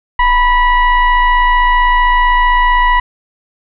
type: tone with frequency modulation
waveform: sine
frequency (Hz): 987.8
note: B5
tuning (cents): 0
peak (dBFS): -7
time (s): 0.19-3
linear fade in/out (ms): 5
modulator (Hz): 960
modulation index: 1
effects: none